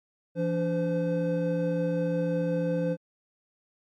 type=tone cluster; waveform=triangle; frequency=169.1 / 289.7 / 513 Hz; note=E3 / D4 / C5; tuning=+44 / -24 / -34 cents; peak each=-26 / -31 / -26 dBFS; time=0.35-2.97 s; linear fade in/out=50 ms; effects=MP3 64 kbps